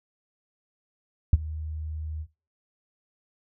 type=tone with ADSR envelope; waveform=sine; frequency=77.8 Hz; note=D#2; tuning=in tune; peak=-10 dBFS; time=1.33-2.27 s; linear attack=3 ms; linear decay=28 ms; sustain=-21 dB; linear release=62 ms; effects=noise-tail reverb RT60 0.3 s tail -19 dB re dry